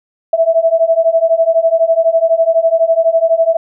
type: beating tone pair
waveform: sine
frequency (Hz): 651 / 663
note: E5 / E5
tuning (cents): -22 / +10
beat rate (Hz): 12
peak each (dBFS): -12 / -11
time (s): 0.33-3.57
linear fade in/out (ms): 5
effects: none